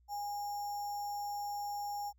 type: tone with sample-and-hold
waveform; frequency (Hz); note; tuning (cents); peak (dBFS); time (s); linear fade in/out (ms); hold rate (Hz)
sine; 820; G#5; -22; -36; 0.08-2.13; 50; 6300
effects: added 60 Hz sine -64 dBFS peak until 2.18 s